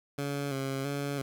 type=tone with vibrato; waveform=15% pulse; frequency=138.59 Hz; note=C#3; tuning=in tune; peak=-25 dBFS; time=0.18-1.22 s; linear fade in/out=5 ms; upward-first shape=square; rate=1.5 Hz; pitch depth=39 cents each way; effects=none